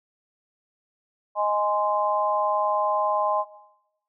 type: chord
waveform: sine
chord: Ab major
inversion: second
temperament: equal with one note detuned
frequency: 622.3 / 830.6 / 1040.5 Hz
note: Eb5 / Ab5 / C6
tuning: 0 / 0 / -10 cents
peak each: -25 dBFS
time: 1.35-3.45 s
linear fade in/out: 50 ms
effects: noise-tail reverb RT60 0.9 s tail -17 dB re dry

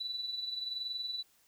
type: tone with amplitude modulation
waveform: sine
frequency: 3963 Hz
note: B7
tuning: 5 cents sharp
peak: -33 dBFS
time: 0-1.23 s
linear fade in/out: 10 ms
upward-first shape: sine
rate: 21.1 Hz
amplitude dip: 55%
effects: white hiss -68 dBFS RMS until 1.47 s

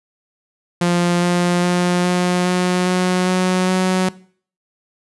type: tone with pitch steps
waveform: sawtooth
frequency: 174.61 / 176.13 / 177.66 / 179.21 / 180.77 / 182.34 / 183.93 / 185.53 Hz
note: F3 / F3 / F3 / F3 / F#3 / F#3 / F#3 / F#3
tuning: 0 / +15 / +30 / +45 / -40 / -25 / -10 / +5 cents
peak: -10 dBFS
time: 0.81-4.09 s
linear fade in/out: 5 ms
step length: 410 ms
effects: noise-tail reverb RT60 0.5 s tail -20 dB re dry + resampled to 24000 Hz

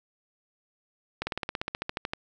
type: slowing click train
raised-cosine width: 0.3 ms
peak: -14 dBFS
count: 15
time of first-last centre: 1.22-2.135 s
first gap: 50 ms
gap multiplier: 1.04
effects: none

